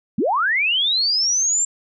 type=linear sweep; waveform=sine; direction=up; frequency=165.4 to 7459 Hz; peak=-16 dBFS; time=0.18-1.65 s; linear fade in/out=5 ms; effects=none